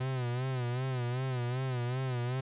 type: tone with vibrato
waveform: 45% pulse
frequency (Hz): 126.2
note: B2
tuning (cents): +38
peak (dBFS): -31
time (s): 0-2.41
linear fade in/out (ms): 10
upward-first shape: sine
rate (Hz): 2.6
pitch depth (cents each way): 84
effects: resampled to 8000 Hz